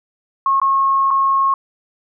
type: tone with dropouts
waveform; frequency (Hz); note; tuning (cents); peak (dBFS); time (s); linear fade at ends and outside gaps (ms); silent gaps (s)
sine; 1087; C#6; -34; -12; 0.46-1.54; 2; 0.6-0.616 / 1.106-1.11
effects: none